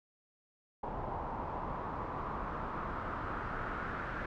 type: noise with low-pass filter sweep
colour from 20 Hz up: pink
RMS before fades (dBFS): -39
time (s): 0.83-4.26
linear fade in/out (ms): 5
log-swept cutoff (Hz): 890 to 1500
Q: 3.4
effects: none